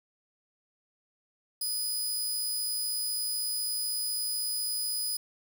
15% pulse tone, 4978 Hz, D#8, in tune, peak -23 dBFS, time 1.61-5.17 s, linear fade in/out 5 ms, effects 9-bit

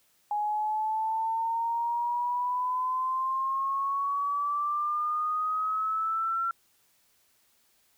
sine exponential sweep, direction up, 830.6 to 1361 Hz, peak -26 dBFS, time 0.31-6.51 s, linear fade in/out 2 ms, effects white hiss -67 dBFS RMS until 7.97 s

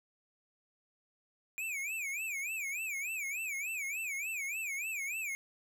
square tone with vibrato, 2400 Hz, D7, 37 cents sharp, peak -36 dBFS, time 1.58-5.35 s, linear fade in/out 0 ms, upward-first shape sine, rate 3.4 Hz, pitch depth 190 cents each way, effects none

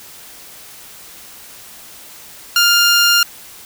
15% pulse tone, 1403 Hz, F6, 8 cents sharp, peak -3 dBFS, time 2.56-3.23 s, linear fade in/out 2 ms, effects white hiss -38 dBFS RMS until 3.65 s

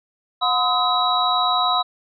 sine tone cluster, 724 / 1021 / 1268 / 3881 Hz, F#5 / C6 / D#6 / B7, -38 / -43 / +32 / -31 cents, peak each -22 dBFS, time 0.41-1.83 s, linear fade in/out 20 ms, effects none

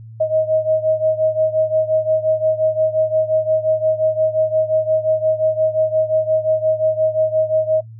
sine beating tone pair, 627 / 632.7 Hz, D#5 / D#5, +13 / +29 cents, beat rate 5.7 Hz, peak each -16 / -19 dBFS, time 0.2-7.81 s, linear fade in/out 10 ms, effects noise-tail reverb RT60 0.1 s tail -18 dB re dry + added 112 Hz sine -34 dBFS peak until 7.99 s

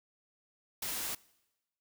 white noise, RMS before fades -37 dBFS, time 0.82-1.15 s, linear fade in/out 5 ms, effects noise-tail reverb RT60 1.0 s tail -23 dB re dry

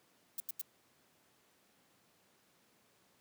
violet noise bursts, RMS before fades -39 dBFS, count 3, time 0.38-0.615 s, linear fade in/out 2 ms, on 21 ms, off 86 ms, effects pink hiss -70 dBFS RMS until 3.2 s + high-pass 150 Hz 12 dB/octave

